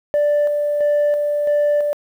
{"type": "tone with tremolo", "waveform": "sine", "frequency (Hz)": 587.3, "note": "D5", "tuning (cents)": 0, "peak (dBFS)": -11, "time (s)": [0.14, 1.93], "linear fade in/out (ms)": 0, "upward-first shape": "square", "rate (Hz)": 1.5, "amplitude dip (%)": 40, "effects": ["tanh soft clip ceiling -12 dBFS", "8-bit"]}